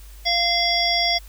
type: harmonic tone with a mistuned harmonic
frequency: 691 Hz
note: F5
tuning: 19 cents flat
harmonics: 1 / 3 / 5 / 7 / 8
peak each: -24 / -24 / -24 / -24 / -24 dBFS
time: 0.25-1.19 s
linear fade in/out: 20 ms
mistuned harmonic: 5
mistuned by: -47 cents
effects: added 50 Hz sine -39 dBFS peak until 1.28 s + white hiss -50 dBFS RMS until 1.28 s